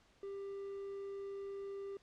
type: tone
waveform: triangle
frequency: 395.7 Hz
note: G4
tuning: 16 cents sharp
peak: -40 dBFS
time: 0.23-1.97 s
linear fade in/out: 2 ms
effects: pink hiss -69 dBFS RMS until 2.02 s + low-pass 6000 Hz 12 dB/octave